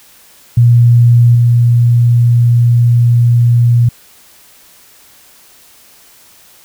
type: tone with level steps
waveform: sine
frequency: 119.3 Hz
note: A#2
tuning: 41 cents sharp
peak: -3 / -5 dBFS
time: 0.57-3.89 s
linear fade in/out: 5 ms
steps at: 1.35 s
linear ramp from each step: 2 ms
effects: white hiss -43 dBFS RMS until 6.64 s